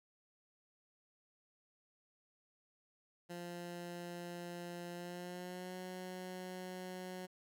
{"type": "tone with pitch glide", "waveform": "15% pulse", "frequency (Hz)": [174.3, 183.6], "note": ["F3", "F#3"], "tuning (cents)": [-3, -13], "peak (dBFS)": -38, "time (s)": [3.29, 7.27], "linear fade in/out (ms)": 20, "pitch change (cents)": 90, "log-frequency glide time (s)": [4.93, 5.77], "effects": []}